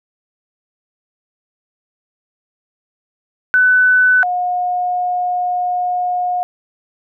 sine tone pair in turn, 1500 / 719.9 Hz, F#6 / F#5, +23 / -48 cents, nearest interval octave + minor second, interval 1271 cents, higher first, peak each -8 / -15 dBFS, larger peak first, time 3.54-4.23 / 4.23-6.43 s, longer second, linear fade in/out 0 ms, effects none

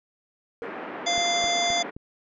triangle tone with exponential decay, 466.2 Hz, A#4, in tune, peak -27 dBFS, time 0.62-0.8 s, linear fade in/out 0 ms, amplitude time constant 37 ms
pink band-pass noise, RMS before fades -36 dBFS, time 0.62-1.91 s, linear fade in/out 20 ms, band 240 to 2100 Hz, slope 24 dB/octave
harmonic tone, 694 Hz, F5, 11 cents flat, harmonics 1 / 3 / 5 / 7 / 9 / 10, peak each -25 / -29 / -27 / -33 / -34 / -35 dBFS, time 1.06-1.83 s, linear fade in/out 10 ms
click train, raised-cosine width 3 ms, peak -27 dBFS, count 4, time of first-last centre 1.18-1.965 s, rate 3.82 Hz
effects none

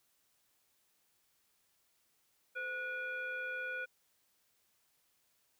sine tone with frequency modulation, 1461 Hz, F#6, 22 cents flat, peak -37 dBFS, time 2.55-3.86 s, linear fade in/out 20 ms, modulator 949 Hz, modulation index 0.74, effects white hiss -75 dBFS RMS until 5.59 s

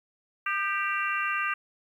harmonic tone with a mistuned harmonic, 392 Hz, G4, in tune, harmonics 3 / 4 / 5 / 6 / 7, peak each -30 / -31 / -35 / -36 / -33 dBFS, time 0.46-1.54 s, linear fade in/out 5 ms, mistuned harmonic 3, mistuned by +44 cents, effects 10-bit

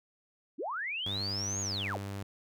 sine linear two-way sweep, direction up then down, 220 to 6770 to 220 Hz, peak -33 dBFS, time 0.58-1.98 s, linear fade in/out 20 ms, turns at 1.61 s
sawtooth tone, 99.3 Hz, G2, 23 cents sharp, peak -33 dBFS, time 1.06-2.23 s, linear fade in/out 5 ms
effects none

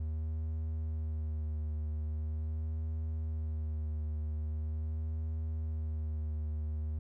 triangle tone with vibrato, 77.78 Hz, D#2, in tune, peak -31 dBFS, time 0-6.99 s, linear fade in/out 5 ms, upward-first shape sine, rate 0.42 Hz, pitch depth 28 cents each way, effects none

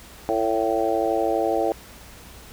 harmonic tone with a mistuned harmonic, 112.1 Hz, A2, 33 cents sharp, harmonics 3 / 4 / 5 / 6 / 7, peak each -26 / -26 / -26 / -26 / -26 dBFS, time 0.29-1.72 s, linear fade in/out 0 ms, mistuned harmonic 7, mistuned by -21 cents, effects added 60 Hz sine -48 dBFS peak until 2.52 s + pink hiss -45 dBFS RMS until 2.52 s

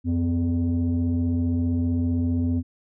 sine tone pair together, 89.38 / 252.8 Hz, F2 / B3, +41 / +41 cents, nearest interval octave + tritone, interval 1800 cents, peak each -21 dBFS, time 0.04-2.63 s, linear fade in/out 50 ms, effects tanh soft clip ceiling -17 dBFS

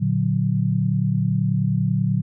sine chord, Bb augmented, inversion none, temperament equal, 116.54 / 146.83 / 185 Hz, Bb2 / D3 / F#3, 0 / 0 / 0 cents, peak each -22 dBFS, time 0-2.22 s, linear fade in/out 20 ms, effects none

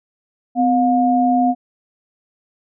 sine tone pair together, 254.3 / 713.5 Hz, C4 / F5, -49 / +37 cents, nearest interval octave + tritone, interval 1786 cents, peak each -15 dBFS, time 0.55-1.55 s, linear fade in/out 50 ms, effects none

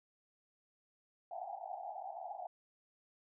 white band-pass noise, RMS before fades -45 dBFS, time 1.31-2.47 s, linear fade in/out 2 ms, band 670 to 820 Hz, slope 96 dB/octave, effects none

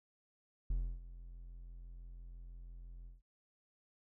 triangle tone with ADSR envelope, 43 Hz, F1, 26 cents flat, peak -29 dBFS, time 0.7-3.22 s, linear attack 5 ms, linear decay 290 ms, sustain -17 dB, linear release 160 ms, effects none

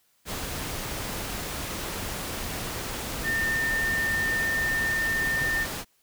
sine tone in noise, 1807 Hz, A6, 46 cents sharp, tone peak -24 dBFS, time 3.23-5.67 s, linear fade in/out 50 ms, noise pink, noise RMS -33 dBFS, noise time 0.25-5.85 s, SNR +6 dB, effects white hiss -67 dBFS RMS until 6.02 s

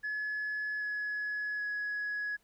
sine tone with pitch steps, 1704 / 1691.3 / 1678.6 Hz, G#6 / G#6 / G#6, +44 / +31 / +18 cents, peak -31 dBFS, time 0.03-2.37 s, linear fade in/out 20 ms, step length 780 ms, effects tanh soft clip ceiling -30 dBFS + pink hiss -71 dBFS RMS until 2.43 s

